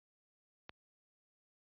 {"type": "click", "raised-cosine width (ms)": 0.3, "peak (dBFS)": -30, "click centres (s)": 0.694, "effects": ["high-pass 60 Hz 12 dB/octave", "resampled to 11025 Hz"]}